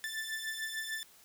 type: beating tone pair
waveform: sawtooth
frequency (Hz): 1760 / 1766.7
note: A6 / A6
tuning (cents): 0 / +7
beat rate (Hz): 6.7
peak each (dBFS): -37 / -35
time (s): 0.04-1.03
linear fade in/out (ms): 0
effects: white hiss -60 dBFS RMS until 1.24 s